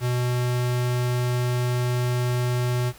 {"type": "tone", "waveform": "square", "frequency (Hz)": 123.47, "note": "B2", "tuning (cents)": 0, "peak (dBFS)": -22, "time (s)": [0, 2.93], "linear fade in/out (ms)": 50, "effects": ["added 60 Hz sine -51 dBFS peak until 2.98 s", "pink hiss -48 dBFS RMS until 2.98 s"]}